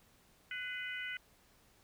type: harmonic tone with a mistuned harmonic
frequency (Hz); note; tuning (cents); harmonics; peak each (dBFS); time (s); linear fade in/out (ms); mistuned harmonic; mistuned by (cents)
495.9; B4; +7; 3 / 4 / 5 / 6; -43 / -42 / -48 / -47; 0.51-1.17; 2; 4; +44
effects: pink hiss -67 dBFS RMS until 1.83 s